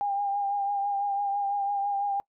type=tone with vibrato; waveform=sine; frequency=804 Hz; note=G5; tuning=44 cents sharp; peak=-25 dBFS; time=0.01-2.2 s; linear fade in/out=0 ms; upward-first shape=triangle; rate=6 Hz; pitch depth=35 cents each way; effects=noise-tail reverb RT60 0.1 s tail -24 dB re dry